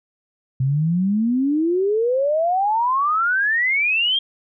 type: exponential sweep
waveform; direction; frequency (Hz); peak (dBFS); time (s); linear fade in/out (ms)
sine; up; 127.5 to 3254; -16; 0.6-4.19; 5
effects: none